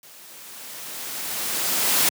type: noise with level ramp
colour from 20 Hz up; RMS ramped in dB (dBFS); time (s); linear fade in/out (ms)
white; -47 to -18; 0.03-2.09; 2
effects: high-pass 150 Hz 12 dB/octave